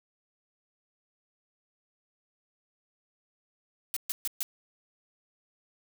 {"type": "noise bursts", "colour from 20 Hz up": "blue", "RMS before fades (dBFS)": -31, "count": 4, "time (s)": [3.94, 4.43], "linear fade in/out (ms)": 0, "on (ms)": 25, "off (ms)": 130, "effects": []}